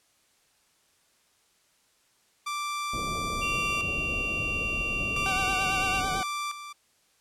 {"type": "tone with tremolo", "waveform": "sawtooth", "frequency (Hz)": 1174.7, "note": "D6", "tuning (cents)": 0, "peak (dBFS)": -26, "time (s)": [2.46, 6.73], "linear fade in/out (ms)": 10, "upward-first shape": "square", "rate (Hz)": 0.37, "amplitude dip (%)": 65}
{"type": "low-pass noise", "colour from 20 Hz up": "pink", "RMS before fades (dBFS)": -36, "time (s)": [2.93, 6.22], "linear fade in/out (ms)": 5, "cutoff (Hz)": 670, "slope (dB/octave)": 48}
{"type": "tone", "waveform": "sine", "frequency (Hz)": 2760, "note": "F7", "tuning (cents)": -21, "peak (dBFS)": -28, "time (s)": [3.41, 6.01], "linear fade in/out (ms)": 20}
{"type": "tone with vibrato", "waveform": "sawtooth", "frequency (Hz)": 757, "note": "F#5", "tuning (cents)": 39, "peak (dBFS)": -26, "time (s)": [5.26, 6.23], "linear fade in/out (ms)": 0, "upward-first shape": "triangle", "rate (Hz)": 9, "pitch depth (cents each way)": 55}
{"effects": ["white hiss -66 dBFS RMS until 7.2 s", "low-pass 10000 Hz 12 dB/octave"]}